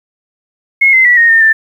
sine tone with pitch steps, 2167 / 2063 / 1948 / 1859 / 1819 / 1778 Hz, C#7 / C7 / B6 / A#6 / A#6 / A6, -40 / -25 / -24 / -5 / -43 / +18 cents, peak -4 dBFS, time 0.81-1.53 s, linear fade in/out 10 ms, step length 120 ms, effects 7-bit

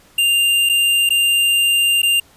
square tone with dropouts, 2794 Hz, F7, in tune, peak -13 dBFS, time 0.18-2.2 s, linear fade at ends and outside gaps 5 ms, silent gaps 0.691-0.695 / 1.092-1.104 / 2.019-2.03 s, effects pink hiss -50 dBFS RMS until 2.36 s + resampled to 32000 Hz

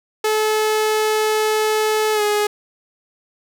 sawtooth tone with pitch glide, 431.5 to 417.5 Hz, A4 to G#4, -34 to +9 cents, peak -12 dBFS, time 0.24-2.47 s, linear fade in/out 5 ms, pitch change -57 cents, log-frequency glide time 2.13-2.22 s, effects none

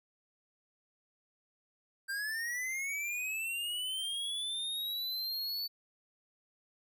square linear sweep, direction up, 1568 to 4498 Hz, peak -35 dBFS, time 2.08-5.68 s, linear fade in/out 20 ms, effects none

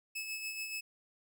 sawtooth tone with tremolo, 2597 Hz, E7, 26 cents flat, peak -33 dBFS, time 0.15-0.81 s, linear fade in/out 10 ms, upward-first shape sine, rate 7 Hz, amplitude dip 45%, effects none

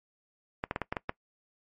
clicks, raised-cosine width 0.5 ms, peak -15 dBFS, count 7, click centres 0.639 / 0.711 / 0.761 / 0.817 / 0.925 / 0.968 / 1.094 s, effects noise-tail reverb RT60 0.1 s tail -21 dB re dry + MP3 48 kbps

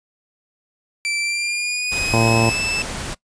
sawtooth tone with pitch glide, 2336 to 2637 Hz, D7 to E7, -10 to 0 cents, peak -17 dBFS, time 1.05-2.82 s, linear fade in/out 0 ms, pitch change +210 cents, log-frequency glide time 1.2-2.61 s
pink noise, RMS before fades -28 dBFS, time 1.91-3.15 s, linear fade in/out 20 ms
harmonic tone, 113.9 Hz, A#2, 40 cents flat, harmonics 1 / 2 / 3 / 4 / 5 / 6 / 7 / 8 / 9, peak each -18 / -21 / -23 / -24 / -25 / -26 / -26 / -27 / -28 dBFS, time 2.13-2.5 s, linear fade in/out 5 ms
effects noise-tail reverb RT60 0.1 s tail -20 dB re dry + resampled to 22050 Hz

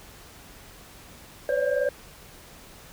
sine tone cluster, 508 / 566 / 587 / 1597 Hz, B4 / C#5 / D5 / G6, +49 / +36 / -1 / +32 cents, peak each -26 / -25 / -30 / -33 dBFS, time 1.49-1.89 s, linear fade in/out 2 ms, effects pink hiss -48 dBFS RMS until 2.92 s

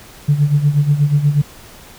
sine tone with tremolo, 145.8 Hz, D3, 12 cents flat, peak -7 dBFS, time 0.28-1.42 s, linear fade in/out 10 ms, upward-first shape sine, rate 8.3 Hz, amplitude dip 75%, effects tanh soft clip ceiling -3 dBFS + pink hiss -40 dBFS RMS until 1.98 s

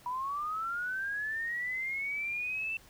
sine linear sweep, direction up, 969 to 2678 Hz, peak -32 dBFS, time 0.06-2.77 s, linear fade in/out 2 ms, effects pink hiss -58 dBFS RMS until 2.89 s

